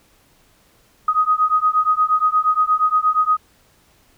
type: beating tone pair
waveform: sine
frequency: 1248 / 1256.5 Hz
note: D#6 / D#6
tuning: +5 / +17 cents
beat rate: 8.5 Hz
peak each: -17 dBFS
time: 1.08-3.37 s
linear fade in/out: 5 ms
effects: pink hiss -56 dBFS RMS until 4.17 s